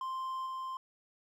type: tone with level steps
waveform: triangle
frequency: 1046.5 Hz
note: C6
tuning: in tune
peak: -33 / -35 dBFS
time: 0.01-0.77 s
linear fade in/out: 2 ms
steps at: 0.46 s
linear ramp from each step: 5 ms
effects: none